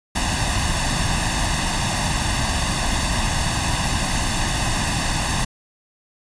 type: noise with comb filter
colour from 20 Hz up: pink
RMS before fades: -21 dBFS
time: 0.15-5.45 s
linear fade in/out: 10 ms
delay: 1.1 ms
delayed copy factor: +0.75
effects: resampled to 22050 Hz